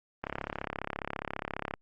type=click train; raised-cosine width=0.5 ms; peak=-18 dBFS; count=53; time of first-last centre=0.24-1.739 s; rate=34.7 Hz; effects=Opus 32 kbps